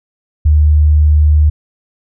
sine tone, 75.5 Hz, D2, 48 cents sharp, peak -5 dBFS, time 0.45-1.5 s, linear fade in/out 10 ms, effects none

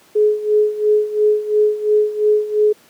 sine tone with tremolo, 423 Hz, G#4, 32 cents sharp, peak -9 dBFS, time 0.15-2.73 s, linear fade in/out 10 ms, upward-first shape sine, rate 2.9 Hz, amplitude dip 80%, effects pink hiss -50 dBFS RMS until 2.89 s + high-pass 200 Hz 12 dB/octave

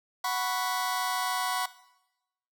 sawtooth chord, F# suspended fourth, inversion none, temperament just, 740 / 986.7 / 1110 Hz, F#5 / B5 / C#6, 0 / -2 / +2 cents, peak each -28 dBFS, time 0.24-1.66 s, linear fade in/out 5 ms, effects noise-tail reverb RT60 0.9 s tail -17 dB re dry

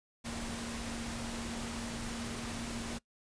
sine tone in noise, 232.4 Hz, A#3, 5 cents flat, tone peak -41 dBFS, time 0.24-2.99 s, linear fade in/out 20 ms, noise pink, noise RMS -41 dBFS, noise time 0.24-2.99 s, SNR -3 dB, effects noise-tail reverb RT60 0.1 s tail -22 dB re dry + resampled to 22050 Hz

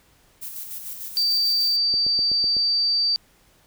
violet noise with tremolo, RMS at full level -33 dBFS, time 0.41-1.77 s, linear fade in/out 20 ms, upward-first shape square, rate 6.7 Hz, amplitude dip 40%
sine tone, 4640 Hz, D8, 22 cents flat, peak -18 dBFS, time 1.17-3.16 s, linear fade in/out 0 ms
click train, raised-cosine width 2 ms, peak -24 dBFS, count 6, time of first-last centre 1.94-2.567 s, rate 7.97 Hz
effects pink hiss -58 dBFS RMS until 3.66 s

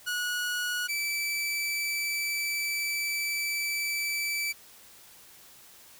sawtooth tone pair in turn, 1459 / 2316 Hz, F#6 / D7, -25 / -25 cents, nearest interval minor sixth, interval 800 cents, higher second, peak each -25 dBFS, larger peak neither, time 0.06-0.88 / 0.88-4.53 s, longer second, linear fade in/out 20 ms, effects white hiss -53 dBFS RMS until 5.99 s

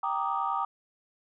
sine chord, Eb major seventh, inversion first, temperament equal, 784 / 932.3 / 1174.7 / 1244.5 Hz, G5 / Bb5 / D6 / Eb6, 0 / 0 / 0 / 0 cents, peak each -32 dBFS, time 0.03-0.65 s, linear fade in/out 5 ms, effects tanh soft clip ceiling -17 dBFS

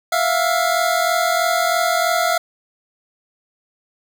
25% pulse tone pair together, 664 / 707.1 Hz, E5 / F5, +12 / +21 cents, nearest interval minor second, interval 109 cents, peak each -15 dBFS, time 0.12-2.38 s, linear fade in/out 5 ms, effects none

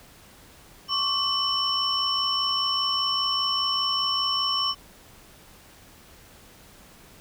sine tone cluster, 1087 / 1152 / 3004 / 5420 Hz, C#6 / D6 / F#7 / E8, -34 / -34 / +26 / +47 cents, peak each -31 / -29 / -26 / -26 dBFS, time 0.88-4.75 s, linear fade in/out 50 ms, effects tanh soft clip ceiling -13 dBFS + pink hiss -51 dBFS RMS until 7.2 s

